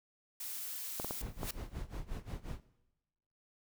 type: noise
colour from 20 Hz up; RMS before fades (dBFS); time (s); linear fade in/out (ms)
blue; -42; 0.4-1.22; 5
type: clicks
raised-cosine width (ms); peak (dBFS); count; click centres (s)
1; -24; 4; 0.999 / 1.046 / 1.109 / 1.432
type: noise with tremolo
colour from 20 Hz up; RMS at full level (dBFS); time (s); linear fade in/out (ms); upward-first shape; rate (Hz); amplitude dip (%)
brown; -39; 1.21-2.6; 2; sine; 5.6; 90
type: noise with exponential growth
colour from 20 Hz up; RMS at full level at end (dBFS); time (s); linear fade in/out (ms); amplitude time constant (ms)
white; -36; 1.32-1.51; 5; 41
effects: noise-tail reverb RT60 1.0 s tail -18 dB re dry